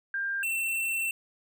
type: tone pair in turn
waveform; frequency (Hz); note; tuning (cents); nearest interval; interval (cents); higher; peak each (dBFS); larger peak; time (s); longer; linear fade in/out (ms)
sine / square; 1595 / 2694; G6 / E7; +30 / +37; major sixth; 907; second; -28; neither; 0.14-0.43 / 0.43-1.11; second; 2
effects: none